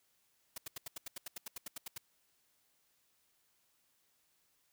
white noise bursts, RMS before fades -43 dBFS, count 15, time 0.56-1.98 s, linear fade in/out 5 ms, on 20 ms, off 80 ms, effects white hiss -75 dBFS RMS until 4.72 s

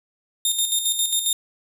15% pulse tone with tremolo, 3657 Hz, A#7, 34 cents flat, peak -11 dBFS, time 0.45-1.33 s, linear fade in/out 2 ms, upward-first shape square, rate 7.4 Hz, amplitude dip 55%, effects none

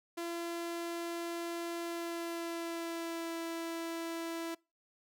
sawtooth tone with pitch glide, 340 to 332.2 Hz, F4 to E4, -46 to +13 cents, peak -33 dBFS, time 0.17-4.55 s, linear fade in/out 10 ms, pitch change -41 cents, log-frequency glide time 1.82-3.35 s, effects noise-tail reverb RT60 0.3 s tail -26 dB re dry

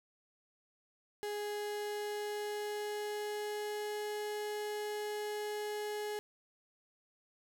35% pulse tone with pitch glide, 415.3 to 419.6 Hz, G#4 to G#4, 0 to +18 cents, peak -35 dBFS, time 1.23-6.19 s, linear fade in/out 0 ms, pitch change +18 cents, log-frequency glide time 1.38-3.99 s, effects none

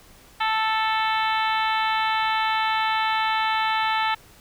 harmonic tone, 440 Hz, A4, in tune, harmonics 2 / 3 / 4 / 5 / 6 / 7 / 8 / 9, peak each -23 / -27 / -29 / -31 / -33 / -34 / -35 / -36 dBFS, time 0.4-4.15 s, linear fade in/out 10 ms, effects pink hiss -51 dBFS RMS until 4.4 s

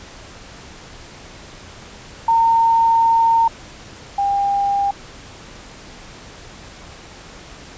sine tone pair in turn, 914 / 799.9 Hz, A#5 / G5, -34 / +35 cents, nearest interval major second, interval 231 cents, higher first, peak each -11 / -15 dBFS, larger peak first, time 2.28-3.48 / 4.18-4.91 s, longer first, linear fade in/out 5 ms, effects pink hiss -39 dBFS RMS until 7.77 s + resampled to 16000 Hz

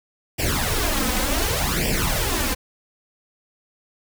pink noise with flanger, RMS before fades -22 dBFS, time 0.38-2.55 s, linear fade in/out 20 ms, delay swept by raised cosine 0.38 to 3.98 ms, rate 0.67 Hz, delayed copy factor +0.8, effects none

